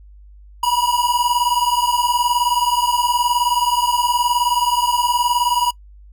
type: beating tone pair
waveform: square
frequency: 959 / 978 Hz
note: A#5 / B5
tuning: +49 / -17 cents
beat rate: 19 Hz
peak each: -19 / -19 dBFS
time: 0.63-5.71 s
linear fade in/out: 5 ms
effects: noise-tail reverb RT60 0.1 s tail -23 dB re dry + added 50 Hz sine -40 dBFS peak until 6.12 s